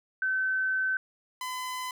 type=tone pair in turn; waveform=sine / sawtooth; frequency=1530 / 1013.3 Hz; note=G6 / B5; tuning=-42 / +44 cents; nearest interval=perfect fifth; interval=714 cents; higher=first; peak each=-25 / -29 dBFS; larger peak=first; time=0.22-0.97 / 1.41-1.91 s; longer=first; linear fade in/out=2 ms; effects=none